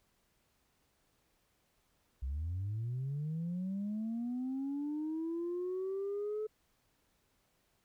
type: linear sweep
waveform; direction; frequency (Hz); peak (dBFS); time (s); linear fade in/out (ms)
sine; up; 61.74 to 433.7; -33; 2.22-6.47; 10
effects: tanh soft clip ceiling -32 dBFS + pink hiss -75 dBFS RMS until 7.84 s